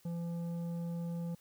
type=tone with tanh clipping; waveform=triangle; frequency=170 Hz; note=F3; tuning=46 cents flat; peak=-37 dBFS; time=0.05-1.35 s; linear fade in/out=5 ms; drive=13 dB; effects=white hiss -66 dBFS RMS until 1.4 s